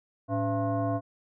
sine tone with frequency modulation, 283.8 Hz, C#4, 41 cents sharp, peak -25 dBFS, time 0.28-1.01 s, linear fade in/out 50 ms, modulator 394 Hz, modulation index 1.5, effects none

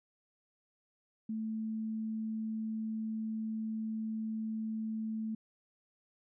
sine tone, 220 Hz, A3, in tune, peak -34 dBFS, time 1.29-5.35 s, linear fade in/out 5 ms, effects none

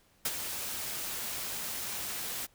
white noise with ADSR envelope, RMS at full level -29 dBFS, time 0.25-2.47 s, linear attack 6 ms, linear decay 44 ms, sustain -8 dB, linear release 25 ms, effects pink hiss -66 dBFS RMS until 2.54 s

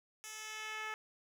10% pulse tone with band-pass filter sweep, 433.5 Hz, A4, 26 cents flat, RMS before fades -44 dBFS, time 0.24-0.94 s, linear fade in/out 0 ms, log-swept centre 8000 to 1600 Hz, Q 0.85, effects 10-bit

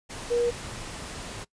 sine tone in noise, 477.5 Hz, A#4, 42 cents sharp, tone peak -21 dBFS, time 0.3-0.51 s, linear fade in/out 20 ms, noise pink, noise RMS -38 dBFS, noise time 0.09-1.45 s, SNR +14 dB, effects noise-tail reverb RT60 0.1 s tail -21 dB re dry + resampled to 22050 Hz

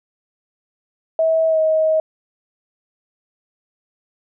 sine tone with pitch glide, 646 to 632 Hz, E5 to D#5, -35 to +27 cents, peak -13 dBFS, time 1.19-2 s, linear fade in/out 2 ms, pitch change -38 cents, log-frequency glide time 1.48-1.59 s, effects none

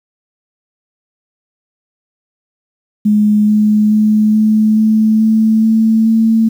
sine tone with pitch steps, 210 / 211.9 / 213.9 / 215.9 / 217.9 / 219.9 / 222 / 224 Hz, G#3 / G#3 / A3 / A3 / A3 / A3 / A3 / A3, +19 / +35 / -49 / -33 / -17 / -1 / +16 / +31 cents, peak -7 dBFS, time 3.05-6.49 s, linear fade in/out 10 ms, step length 430 ms, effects 7-bit

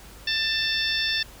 harmonic tone with a mistuned harmonic, 889 Hz, A5, 18 cents sharp, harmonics 2 / 3 / 4 / 5 / 6, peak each -28 / -31 / -27 / -32 / -29 dBFS, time 0.27-1.23 s, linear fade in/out 5 ms, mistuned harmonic 5, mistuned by +16 cents, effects added 51 Hz sine -47 dBFS peak until 1.4 s + pink hiss -47 dBFS RMS until 1.4 s

